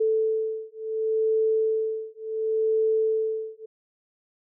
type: beating tone pair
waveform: sine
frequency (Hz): 439.8 / 440.5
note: A4 / A4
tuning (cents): -1 / +2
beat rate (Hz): 0.7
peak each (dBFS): -25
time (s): 0-3.66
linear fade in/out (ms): 10
effects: none